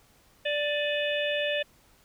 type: harmonic tone with a mistuned harmonic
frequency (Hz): 587.3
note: D5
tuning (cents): 0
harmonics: 1 / 3 / 4 / 5 / 6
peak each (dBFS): -28 / -33 / -34 / -35 / -36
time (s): 0.45-1.63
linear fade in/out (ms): 10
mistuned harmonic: 4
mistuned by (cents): +120
effects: pink hiss -61 dBFS RMS until 2.04 s